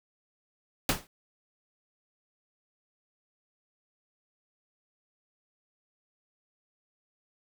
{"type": "noise with exponential decay", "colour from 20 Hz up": "pink", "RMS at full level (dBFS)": -22, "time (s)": [0.89, 1.07], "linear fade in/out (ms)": 1, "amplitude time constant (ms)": 37, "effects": []}